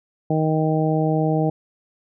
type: harmonic tone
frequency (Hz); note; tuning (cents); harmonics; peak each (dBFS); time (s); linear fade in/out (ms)
156.8; D#3; +14; 1 / 2 / 3 / 4 / 5; -20 / -23 / -25 / -26 / -27; 0.3-1.5; 5
effects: none